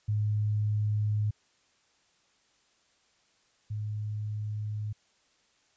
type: tone pair in turn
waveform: sine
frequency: 105.5 / 105.87 Hz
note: G#2 / G#2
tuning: +28 / +34 cents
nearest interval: unison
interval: 6 cents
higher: second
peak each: -25 / -31 dBFS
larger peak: first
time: 0.08-1.31 / 3.7-4.93 s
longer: neither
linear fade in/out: 10 ms
effects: white hiss -68 dBFS RMS until 5.76 s + resampled to 16000 Hz